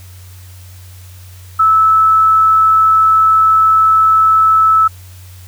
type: tone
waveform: sine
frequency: 1307 Hz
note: E6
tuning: 15 cents flat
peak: -6 dBFS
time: 1.59-4.88 s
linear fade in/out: 10 ms
effects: added 91 Hz sine -33 dBFS peak until 5.47 s + white hiss -43 dBFS RMS until 5.47 s